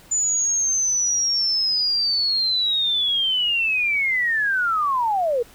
sine linear sweep, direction down, 7040 to 451.8 Hz, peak -18 dBFS, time 0.11-5.43 s, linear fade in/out 10 ms, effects pink hiss -49 dBFS RMS until 5.54 s

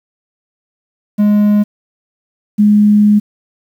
triangle / sine tone pair in turn, 207.7 / 208.6 Hz, G#3 / G#3, 0 / +8 cents, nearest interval unison, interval 8 cents, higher second, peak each -5 dBFS, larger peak neither, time 1.18-1.64 / 2.58-3.2 s, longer second, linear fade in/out 20 ms, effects 7-bit

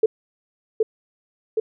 sine tone with echo, 440 Hz, A4, in tune, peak -11 dBFS, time 0.03-0.06 s, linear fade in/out 5 ms, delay 770 ms, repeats 2, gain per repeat -3 dB, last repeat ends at 1.6 s, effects none

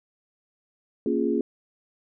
sine chord, Bb minor seventh, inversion none, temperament equal, 233.1 / 277.2 / 349.2 / 415.3 Hz, Bb3 / Db4 / F4 / Ab4, 0 / 0 / 0 / 0 cents, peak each -27 dBFS, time 1.06-1.41 s, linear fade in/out 2 ms, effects none

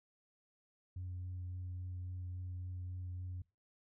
sine tone with vibrato, 90.6 Hz, F#2, 36 cents flat, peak -39 dBFS, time 0.96-3.42 s, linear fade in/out 5 ms, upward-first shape triangle, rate 3.6 Hz, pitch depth 14 cents each way, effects noise-tail reverb RT60 0.3 s tail -25 dB re dry + tanh soft clip ceiling -38 dBFS

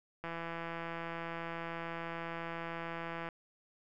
click train, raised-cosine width 0.5 ms, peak -26 dBFS, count 510, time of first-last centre 0.24-3.288 s, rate 167 Hz, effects none

